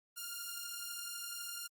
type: beating tone pair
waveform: 5% pulse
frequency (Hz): 1396.9 / 1408.9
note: F6 / F6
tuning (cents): 0 / +15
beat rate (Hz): 12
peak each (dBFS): -34 / -32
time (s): 0.16-1.68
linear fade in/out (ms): 20
effects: Opus 32 kbps